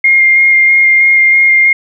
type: tone with vibrato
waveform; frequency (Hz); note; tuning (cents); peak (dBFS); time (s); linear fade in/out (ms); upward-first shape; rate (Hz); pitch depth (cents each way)
sine; 2124; C7; +25; -4; 0.04-1.73; 5; square; 3.1; 9
effects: none